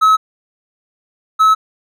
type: tone pair in turn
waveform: triangle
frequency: 1287 / 1293.6 Hz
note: E6 / E6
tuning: -42 / -33 cents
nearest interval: unison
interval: 9 cents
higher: second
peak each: -5 dBFS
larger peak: neither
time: 0.01-0.17 / 1.39-1.55 s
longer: neither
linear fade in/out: 20 ms
effects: none